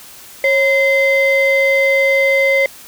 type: tone pair together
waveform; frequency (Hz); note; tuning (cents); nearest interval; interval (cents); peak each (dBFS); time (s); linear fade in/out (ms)
sine; 545.3 / 2067; C#5 / C7; -29 / -22; octave + major seventh; 2307; -11; 0.44-2.66; 2
effects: tanh soft clip ceiling -7 dBFS + white hiss -38 dBFS RMS until 2.87 s